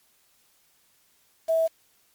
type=tone with quantisation; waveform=sine; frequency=651 Hz; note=E5; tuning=22 cents flat; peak=-19 dBFS; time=1.48-1.68 s; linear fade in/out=20 ms; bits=7; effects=white hiss -64 dBFS RMS until 2.14 s + MP3 96 kbps